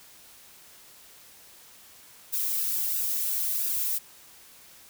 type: noise with flanger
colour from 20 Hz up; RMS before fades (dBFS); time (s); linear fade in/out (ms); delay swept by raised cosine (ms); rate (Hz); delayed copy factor
violet; -28; 2.32-3.99; 20; 0.92 to 2.92; 1.5; -0.65
effects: white hiss -52 dBFS RMS until 4.89 s